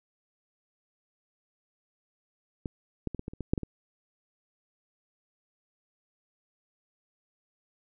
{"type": "clicks", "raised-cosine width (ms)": 3, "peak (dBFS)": [-20, -17, -22, -22, -22, -30, -21, -10, -17, -22], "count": 10, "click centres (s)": [2.658, 3.073, 3.147, 3.194, 3.281, 3.335, 3.407, 3.535, 3.578, 3.633], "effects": []}